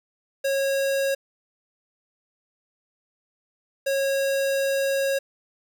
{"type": "tone pair in turn", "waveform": "square", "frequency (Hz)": [547, 547], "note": ["C#5", "C#5"], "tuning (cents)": [-23, -23], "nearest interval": "unison", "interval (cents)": 0, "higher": "neither", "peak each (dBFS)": -22, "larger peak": "neither", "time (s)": [[0.44, 1.15], [3.86, 5.19]], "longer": "second", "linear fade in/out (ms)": 10, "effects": ["9-bit"]}